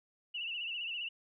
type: tone with vibrato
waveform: sine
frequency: 2794 Hz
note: F7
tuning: in tune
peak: -36 dBFS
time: 0.34-1.09 s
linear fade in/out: 10 ms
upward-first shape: sine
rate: 15 Hz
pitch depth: 93 cents each way
effects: none